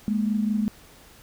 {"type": "tone pair together", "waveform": "sine", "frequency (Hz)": [209.8, 235], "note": ["G#3", "A#3"], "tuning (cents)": [18, 14], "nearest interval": "major second", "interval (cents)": 196, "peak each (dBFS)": [-22, -28], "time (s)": [0.08, 0.68], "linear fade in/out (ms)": 0, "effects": ["pink hiss -51 dBFS RMS until 1.22 s"]}